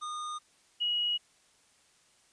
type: tone pair in turn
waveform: square / sine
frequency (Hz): 1224 / 2903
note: D#6 / F#7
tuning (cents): -29 / -34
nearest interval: octave + minor third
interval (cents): 1495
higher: second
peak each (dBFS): -36 / -27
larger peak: second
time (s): 0.01-0.39 / 0.8-1.18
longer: neither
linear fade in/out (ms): 20
effects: white hiss -65 dBFS RMS until 2.32 s + resampled to 22050 Hz